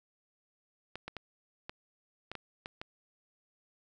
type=clicks; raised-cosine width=0.3 ms; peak=-24 dBFS; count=8; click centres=0.956 / 1.08 / 1.167 / 1.695 / 2.316 / 2.353 / 2.659 / 2.815 s; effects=none